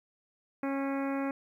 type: harmonic tone with a mistuned harmonic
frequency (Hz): 274.1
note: C#4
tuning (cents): -19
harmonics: 1 / 2 / 3 / 4 / 5 / 6 / 7 / 8 / 9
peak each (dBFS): -31 / -37 / -41 / -43 / -45 / -47 / -48 / -49 / -50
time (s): 0.63-1.31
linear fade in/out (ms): 2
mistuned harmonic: 7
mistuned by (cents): +28
effects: 11-bit

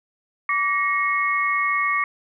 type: tone cluster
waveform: sine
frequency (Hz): 1153 / 1882 / 2183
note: D6 / A#6 / C#7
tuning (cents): -32 / +16 / -27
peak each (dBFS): -22 / -25 / -23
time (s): 0.49-2.04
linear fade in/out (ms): 2
effects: none

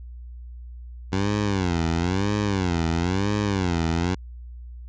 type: tone with vibrato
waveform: 15% pulse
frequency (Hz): 92.6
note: F#2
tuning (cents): +2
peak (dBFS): -15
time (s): 1.12-4.15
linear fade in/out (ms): 10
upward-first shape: sine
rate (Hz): 1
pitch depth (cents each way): 210
effects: added 60 Hz sine -36 dBFS peak until 4.88 s + resampled to 16000 Hz

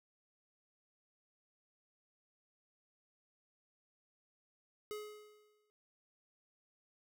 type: tone with exponential decay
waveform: square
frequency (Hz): 421.9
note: G#4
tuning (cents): +27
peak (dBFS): -40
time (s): 4.91-5.7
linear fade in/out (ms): 0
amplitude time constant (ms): 170
effects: none

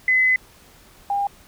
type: tone pair in turn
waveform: sine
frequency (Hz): 2026 / 804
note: B6 / G5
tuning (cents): +44 / +44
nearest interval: octave + major third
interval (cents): 1600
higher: first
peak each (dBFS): -14 / -19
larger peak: first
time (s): 0.08-0.36 / 1.1-1.27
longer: first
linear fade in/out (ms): 2
effects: pink hiss -50 dBFS RMS until 1.47 s

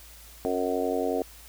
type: harmonic tone with a mistuned harmonic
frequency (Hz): 91.2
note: F#2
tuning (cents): -24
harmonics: 3 / 4 / 5 / 6 / 7 / 8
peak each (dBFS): -31 / -33 / -29 / -35 / -32 / -34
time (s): 0.45-1.22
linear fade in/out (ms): 0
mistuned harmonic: 8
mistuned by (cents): +31
effects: added 56 Hz sine -50 dBFS peak until 1.48 s + white hiss -50 dBFS RMS until 1.48 s

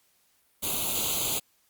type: noise with comb filter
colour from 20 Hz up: white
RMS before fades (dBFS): -28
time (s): 0.62-1.4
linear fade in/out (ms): 20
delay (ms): 0.28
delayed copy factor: +0.95
effects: white hiss -67 dBFS RMS until 1.69 s + Opus 48 kbps

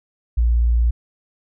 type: tone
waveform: sine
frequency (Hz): 58.5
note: A#1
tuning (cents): +7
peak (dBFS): -13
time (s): 0.37-0.91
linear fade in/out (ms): 10
effects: none

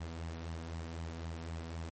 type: tone with flanger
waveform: sawtooth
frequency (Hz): 82.41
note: E2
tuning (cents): 0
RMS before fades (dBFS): -42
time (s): 0-1.9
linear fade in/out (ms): 10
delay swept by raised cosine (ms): 0.97 to 4.37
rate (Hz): 3.9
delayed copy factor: +0.5
effects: MP3 32 kbps

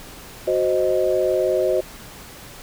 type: chord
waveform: sine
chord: C diminished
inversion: second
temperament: equal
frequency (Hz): 370 / 523.3 / 622.3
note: Gb4 / C5 / Eb5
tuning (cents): 0 / 0 / 0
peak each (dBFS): -21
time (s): 0.47-1.81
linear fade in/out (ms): 10
effects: pink hiss -40 dBFS RMS until 2.62 s

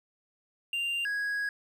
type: tone pair in turn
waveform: triangle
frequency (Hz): 2786 / 1656.6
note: F7 / G#6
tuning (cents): -5 / -5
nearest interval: major sixth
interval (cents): 900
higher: first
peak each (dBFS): -27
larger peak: neither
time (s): 0.73-1.05 / 1.05-1.49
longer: second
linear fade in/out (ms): 2
effects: none

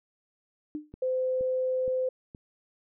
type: tone with exponential decay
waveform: sine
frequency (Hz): 301.6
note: D4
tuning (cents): +46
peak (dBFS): -28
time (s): 0.75-0.92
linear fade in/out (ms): 0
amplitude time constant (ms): 35
type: click train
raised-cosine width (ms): 3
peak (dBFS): -31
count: 4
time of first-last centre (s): 0.94-2.348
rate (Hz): 2.13
type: tone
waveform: sine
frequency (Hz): 514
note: C5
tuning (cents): -31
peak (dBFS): -25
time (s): 1.02-2.09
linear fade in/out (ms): 5
effects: none

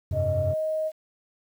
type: chord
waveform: triangle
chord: F suspended second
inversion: none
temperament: equal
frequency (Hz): 87.31 / 98 / 130.81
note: F2 / G2 / C3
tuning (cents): 0 / 0 / 0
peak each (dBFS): -27 / -26 / -29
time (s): 0.11-0.54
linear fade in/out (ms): 5
type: tone with pitch glide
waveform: sine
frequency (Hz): 622.3 to 627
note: D#5 to D#5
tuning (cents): 0 to +13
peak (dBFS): -24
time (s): 0.12-0.92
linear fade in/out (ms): 50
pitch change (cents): +13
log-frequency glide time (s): 0.4-0.61
effects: tanh soft clip ceiling -12 dBFS + 9-bit

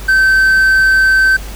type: tone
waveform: triangle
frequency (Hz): 1545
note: G6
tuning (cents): -26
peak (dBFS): -5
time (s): 0.08-1.37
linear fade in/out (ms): 10
effects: added 50 Hz sine -25 dBFS peak until 1.55 s + pink hiss -32 dBFS RMS until 1.55 s

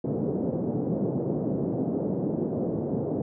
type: band-pass noise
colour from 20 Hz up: pink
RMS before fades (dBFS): -28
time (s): 0.04-3.22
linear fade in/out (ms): 5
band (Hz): 140 to 520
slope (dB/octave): 24
effects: none

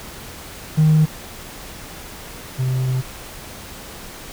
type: tone pair in turn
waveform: triangle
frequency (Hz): 155.56 / 129.16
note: D#3 / C3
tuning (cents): 0 / -22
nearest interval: minor third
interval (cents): 322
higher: first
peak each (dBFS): -7 / -15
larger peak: first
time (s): 0.77-1.06 / 2.58-3.02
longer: second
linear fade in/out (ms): 20
effects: tanh soft clip ceiling -7 dBFS + pink hiss -36 dBFS RMS until 4.32 s

